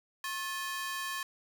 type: ring-modulated tone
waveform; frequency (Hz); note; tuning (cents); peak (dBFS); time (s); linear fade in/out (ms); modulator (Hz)
sawtooth; 1414; F6; +21; -28; 0.24-1.23; 2; 330
effects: none